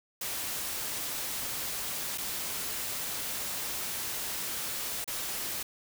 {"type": "noise with dropouts", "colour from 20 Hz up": "white", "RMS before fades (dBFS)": -35, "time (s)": [0.21, 5.63], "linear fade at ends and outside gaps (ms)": 5, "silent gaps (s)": [[2.177, 2.181], [5.044, 5.076]], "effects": []}